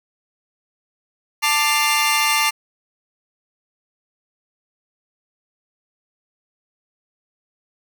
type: tone cluster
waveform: sawtooth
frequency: 884 / 1183 / 2096 / 2793 Hz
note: A5 / D6 / C7 / F7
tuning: +8 / +12 / +2 / -1 cents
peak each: -18 dBFS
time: 1.42-2.51 s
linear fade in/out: 20 ms
effects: none